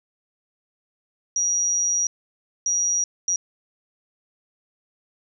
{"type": "tone bursts at uneven times", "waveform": "sine", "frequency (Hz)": 5760, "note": "F#8", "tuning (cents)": -47, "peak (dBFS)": -19, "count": 3, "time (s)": [[1.36, 2.07], [2.66, 3.04], [3.28, 3.36]], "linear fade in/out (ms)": 2, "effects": []}